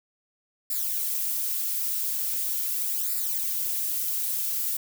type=noise with flanger; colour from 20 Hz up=violet; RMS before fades=-28 dBFS; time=0.7-4.77 s; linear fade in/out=5 ms; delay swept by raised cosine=0.32 to 5.72 ms; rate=0.41 Hz; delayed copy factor=-0.8; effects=none